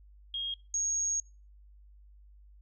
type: tone pair in turn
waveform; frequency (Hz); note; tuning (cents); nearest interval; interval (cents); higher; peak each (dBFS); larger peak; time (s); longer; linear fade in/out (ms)
sine; 3255 / 6574; G#7 / G#8; -36 / -19; octave; 1217; second; -32 / -28; second; 0.34-0.54 / 0.74-1.2; second; 2
effects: noise-tail reverb RT60 0.3 s tail -22 dB re dry + added 50 Hz sine -53 dBFS peak until 2.61 s